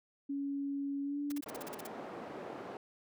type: tone with pitch glide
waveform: sine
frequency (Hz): 280 to 288.4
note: C#4 to D4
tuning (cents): +18 to -31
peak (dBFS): -34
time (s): 0.29-1.41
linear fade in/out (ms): 10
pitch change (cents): +51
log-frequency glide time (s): 1.03-1.19
type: noise bursts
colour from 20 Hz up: white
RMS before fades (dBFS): -46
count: 10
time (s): 1.3-1.87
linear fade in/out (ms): 5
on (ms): 21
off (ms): 40
type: band-pass noise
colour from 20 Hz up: white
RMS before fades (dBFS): -45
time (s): 1.46-2.77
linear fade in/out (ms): 2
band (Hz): 230 to 700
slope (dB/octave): 12
effects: none